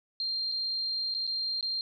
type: tone with dropouts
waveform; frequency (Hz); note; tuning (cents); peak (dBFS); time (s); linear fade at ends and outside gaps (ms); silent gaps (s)
sine; 4186; C8; 0; -29; 0.2-1.81; 1; 0.517-0.521 / 1.141-1.148 / 1.268-1.275 / 1.61-1.627
effects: none